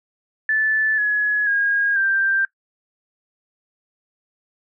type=tone with pitch steps; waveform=sine; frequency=1747 / 1688.5 / 1631.9 / 1577.2 Hz; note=A6 / G#6 / G#6 / G6; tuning=-13 / +28 / -31 / +10 cents; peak=-16 dBFS; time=0.49-2.45 s; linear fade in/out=2 ms; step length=490 ms; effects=noise-tail reverb RT60 0.1 s tail -20 dB re dry